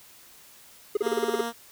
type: tone bursts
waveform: triangle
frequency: 415.3 Hz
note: G#4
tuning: in tune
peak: -18 dBFS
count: 9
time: 0.95-1.411 s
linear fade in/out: 5 ms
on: 21 ms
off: 34 ms
type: tone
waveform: 10% pulse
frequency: 233.1 Hz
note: A#3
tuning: in tune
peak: -21 dBFS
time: 1.01-1.53 s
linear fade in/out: 50 ms
effects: white hiss -52 dBFS RMS until 1.71 s